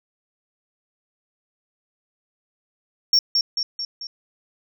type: tone with echo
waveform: sine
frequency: 5490 Hz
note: F8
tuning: 31 cents flat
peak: -10 dBFS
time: 3.13-3.19 s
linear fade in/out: 2 ms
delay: 220 ms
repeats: 4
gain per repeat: -5 dB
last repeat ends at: 4.07 s
effects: tanh soft clip ceiling -11 dBFS